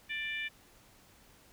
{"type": "harmonic tone", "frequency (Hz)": 590, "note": "D5", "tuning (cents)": 8, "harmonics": [3, 4, 5, 6], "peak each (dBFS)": [-39, -37, -44, -46], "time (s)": [0.09, 0.49], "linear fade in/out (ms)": 20, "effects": ["pink hiss -61 dBFS RMS until 1.52 s"]}